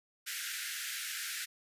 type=high-pass noise; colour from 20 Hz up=pink; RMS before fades=-39 dBFS; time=0.26-1.46 s; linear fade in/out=20 ms; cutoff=1400 Hz; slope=96 dB/octave; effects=resampled to 32000 Hz